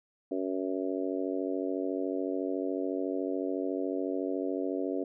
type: harmonic tone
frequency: 93.9 Hz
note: F#2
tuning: 26 cents sharp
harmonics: 3 / 4 / 5 / 6 / 7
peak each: -33 / -35 / -37 / -39 / -40 dBFS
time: 0.31-5.04 s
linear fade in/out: 5 ms
effects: none